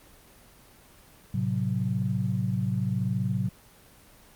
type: chord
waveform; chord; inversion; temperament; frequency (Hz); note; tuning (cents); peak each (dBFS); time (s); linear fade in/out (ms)
sine; F# diminished; first; equal; 110 / 130.81 / 185; A2 / C3 / F#3; 0 / 0 / 0; -29; 1.34-3.49; 5
effects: pink hiss -54 dBFS RMS until 4.35 s + Opus 24 kbps